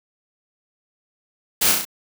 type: noise with echo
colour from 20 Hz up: white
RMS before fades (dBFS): -18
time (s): 1.61-1.72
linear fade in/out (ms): 10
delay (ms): 33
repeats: 4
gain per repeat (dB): -3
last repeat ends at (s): 1.852
effects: none